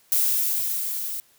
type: noise with level ramp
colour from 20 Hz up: violet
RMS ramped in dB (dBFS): -20 to -31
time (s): 0.12-1.2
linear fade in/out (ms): 0
effects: white hiss -59 dBFS RMS until 1.38 s